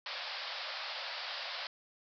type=band-pass noise; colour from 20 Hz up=white; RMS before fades=-41 dBFS; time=0.06-1.67 s; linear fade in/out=2 ms; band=520 to 5100 Hz; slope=96 dB/octave; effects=none